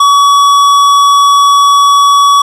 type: tone with tanh clipping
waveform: triangle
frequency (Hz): 1133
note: C#6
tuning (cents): +37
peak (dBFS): -5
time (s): 0-2.42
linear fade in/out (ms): 5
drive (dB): 18
effects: none